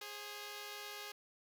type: tone pair together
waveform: 5% pulse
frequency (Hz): 414.1 / 533.4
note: G#4 / C5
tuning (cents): -5 / +33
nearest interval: major third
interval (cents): 438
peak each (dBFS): -35 / -40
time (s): 0.01-1.12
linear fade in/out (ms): 5
effects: none